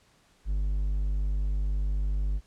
triangle tone, 50 Hz, G1, 35 cents sharp, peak -23 dBFS, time 0.45-2.41 s, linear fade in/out 50 ms, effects pink hiss -63 dBFS RMS until 2.46 s + low-pass 9000 Hz 12 dB/octave

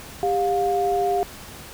sine tone pair together, 398 / 709.2 Hz, G4 / F5, +26 / +26 cents, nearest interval minor seventh, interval 1000 cents, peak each -22 / -21 dBFS, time 0.23-1.23 s, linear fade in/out 0 ms, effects pink hiss -40 dBFS RMS until 1.73 s

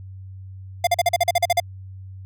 square tone bursts, 698.5 Hz, F5, in tune, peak -15 dBFS, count 11, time 0.84-1.601 s, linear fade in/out 5 ms, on 31 ms, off 42 ms, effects added 95 Hz sine -35 dBFS peak until 2.25 s

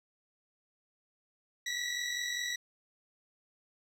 20% pulse tone pair together, 1926 / 1971 Hz, B6 / B6, -44 / -4 cents, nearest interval unison, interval 40 cents, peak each -30 / -32 dBFS, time 1.66-2.56 s, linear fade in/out 5 ms, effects low-pass 10000 Hz 12 dB/octave

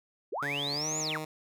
sine linear two-way sweep, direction up then down, 300 to 7100 to 769 Hz, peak -31 dBFS, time 0.32-1.18 s, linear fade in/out 10 ms, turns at 0.99 s
10% pulse tone with pitch glide, 142.6 to 155.51 Hz, C#3 to D#3, +49 to -1 cents, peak -27 dBFS, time 0.42-1.25 s, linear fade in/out 5 ms, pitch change +150 cents, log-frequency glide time 0.73-0.86 s
effects none

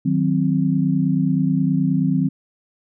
sine chord, C diminished, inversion first, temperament equal, 155.56 / 185 / 261.6 Hz, Eb3 / Gb3 / C4, 0 / 0 / 0 cents, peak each -20 dBFS, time 0.05-2.29 s, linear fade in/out 10 ms, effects none

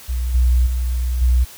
sine tone with level steps, 61.74 Hz, B1, in tune, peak -18 / -11 / -17 / -11 dBFS, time 0.08-1.45 s, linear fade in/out 20 ms, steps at 0.34 / 0.66 / 1.21 s, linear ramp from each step 10 ms, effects white hiss -40 dBFS RMS until 1.57 s

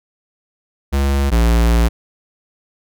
square tone pair in turn, 69.3 / 57.62 Hz, C#2 / A#1, 0 / -19 cents, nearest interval minor third, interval 319 cents, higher first, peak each -14 / -11 dBFS, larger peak second, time 0.92-1.31 / 1.31-1.89 s, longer second, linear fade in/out 20 ms, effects none

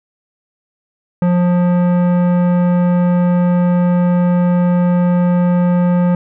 sine tone with tanh clipping, 177.1 Hz, F3, 24 cents sharp, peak -12 dBFS, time 1.22-6.15 s, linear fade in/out 2 ms, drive 15 dB, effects none

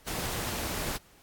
pink noise with amplitude modulation, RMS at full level -31 dBFS, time 0.06-0.98 s, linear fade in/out 20 ms, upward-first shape sine, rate 259 Hz, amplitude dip 55%, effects pink hiss -59 dBFS RMS until 1.22 s + AAC 64 kbps

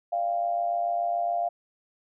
sine tone with amplitude modulation, 694 Hz, F5, 11 cents flat, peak -21 dBFS, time 0.12-1.49 s, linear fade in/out 10 ms, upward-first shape sine, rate 107 Hz, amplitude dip 65%, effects none

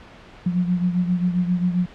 sine beating tone pair, 177.4 / 184.9 Hz, F3 / F#3, +27 / -1 cents, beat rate 7.5 Hz, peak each -19 / -25 dBFS, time 0.46-1.86 s, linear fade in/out 5 ms, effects pink hiss -44 dBFS RMS until 1.94 s + low-pass 3000 Hz 12 dB/octave

